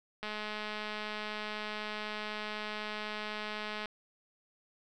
click train, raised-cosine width 0.3 ms, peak -23 dBFS, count 770, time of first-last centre 0.23-3.857 s, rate 212 Hz, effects none

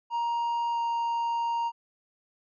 triangle tone with pitch glide, 939 to 933.1 Hz, A#5 to A#5, +12 to +1 cents, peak -24 dBFS, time 0.1-1.72 s, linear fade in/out 50 ms, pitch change -11 cents, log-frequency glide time 0.72-0.78 s, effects resampled to 16000 Hz

